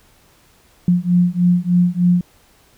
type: beating tone pair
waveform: sine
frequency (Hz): 175.5 / 178.8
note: F3 / F3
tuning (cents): +9 / +41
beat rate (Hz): 3.3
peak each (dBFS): -15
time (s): 0.88-2.21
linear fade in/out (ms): 2
effects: pink hiss -53 dBFS RMS until 2.77 s